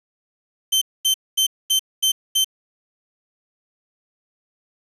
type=tone bursts; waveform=sawtooth; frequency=3099 Hz; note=G7; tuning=21 cents flat; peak=-12 dBFS; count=6; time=0.72-2.446 s; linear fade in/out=10 ms; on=96 ms; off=230 ms; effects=resampled to 32000 Hz + 7-bit